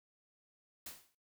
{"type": "noise with exponential decay", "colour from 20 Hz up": "white", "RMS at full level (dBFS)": -43, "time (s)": [0.86, 1.15], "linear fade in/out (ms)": 5, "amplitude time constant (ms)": 62, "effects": ["noise-tail reverb RT60 0.3 s tail -23 dB re dry"]}